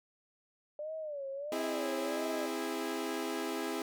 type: tone with vibrato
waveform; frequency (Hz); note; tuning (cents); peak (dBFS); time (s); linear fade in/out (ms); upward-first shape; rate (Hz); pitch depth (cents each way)
sine; 587.3; D5; 0; -37; 0.79-2.46; 2; sine; 1.5; 140
type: chord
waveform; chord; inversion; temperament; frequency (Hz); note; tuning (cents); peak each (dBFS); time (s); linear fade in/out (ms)
sawtooth; C augmented; none; equal with one note detuned; 261.6 / 329.6 / 411; C4 / E4 / G#4; 0 / 0 / -18; -36 / -34 / -35; 1.52-3.82; 2
effects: none